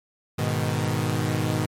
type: chord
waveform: sawtooth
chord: G# minor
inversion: none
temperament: equal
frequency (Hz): 103.83 / 123.47 / 155.56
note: G#2 / B2 / D#3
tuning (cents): 0 / 0 / 0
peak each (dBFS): -23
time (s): 0.38-1.66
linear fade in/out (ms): 10
effects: MP3 64 kbps